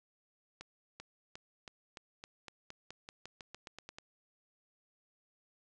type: accelerating click train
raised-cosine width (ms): 0.2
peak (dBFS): -29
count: 17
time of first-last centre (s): 0.61-3.985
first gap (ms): 390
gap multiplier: 0.91
effects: resampled to 24000 Hz